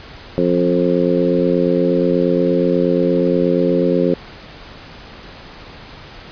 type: harmonic tone with a mistuned harmonic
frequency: 88.4 Hz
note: F2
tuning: 22 cents sharp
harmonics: 2 / 3 / 4 / 5 / 6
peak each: -19 / -19 / -19 / -19 / -19 dBFS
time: 0.38-4.14 s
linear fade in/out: 0 ms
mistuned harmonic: 2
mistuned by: -16 cents
effects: pink hiss -37 dBFS RMS until 6.31 s + resampled to 11025 Hz